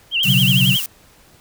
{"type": "tone with vibrato", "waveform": "sine", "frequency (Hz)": 2960, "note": "F#7", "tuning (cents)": 0, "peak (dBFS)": -15, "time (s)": [0.11, 0.82], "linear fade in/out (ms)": 50, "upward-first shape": "sine", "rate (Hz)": 11, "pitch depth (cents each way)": 160}
{"type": "noise", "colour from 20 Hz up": "blue", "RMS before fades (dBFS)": -25, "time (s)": [0.23, 0.86], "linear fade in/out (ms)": 2}
{"type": "chord", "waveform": "sine", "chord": "B suspended second", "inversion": "none", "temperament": "just", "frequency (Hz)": [123.47, 138.9, 185.21], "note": ["B2", "C#3", "F#3"], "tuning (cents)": [0, 4, 2], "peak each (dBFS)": -18, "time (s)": [0.24, 0.77], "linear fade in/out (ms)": 50}
{"effects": ["pink hiss -50 dBFS RMS until 1.4 s"]}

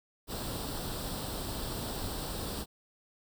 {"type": "noise with comb filter", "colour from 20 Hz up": "pink", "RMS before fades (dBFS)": -37, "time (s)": [0.27, 2.66], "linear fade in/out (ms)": 50, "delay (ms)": 0.23, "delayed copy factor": 0.65, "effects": []}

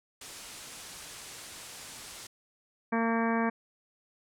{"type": "low-pass noise", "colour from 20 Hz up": "white", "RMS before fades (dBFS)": -46, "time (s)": [0.21, 2.27], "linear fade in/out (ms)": 5, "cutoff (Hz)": 9900, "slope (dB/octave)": 24}
{"type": "harmonic tone", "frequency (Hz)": 228.6, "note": "A#3", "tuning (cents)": -34, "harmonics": [1, 2, 3, 4, 5, 6, 7, 8, 9, 10], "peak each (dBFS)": [-28, -34, -35, -35, -36, -48, -37, -40, -49, -42], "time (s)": [2.92, 3.5], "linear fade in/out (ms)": 10}
{"effects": []}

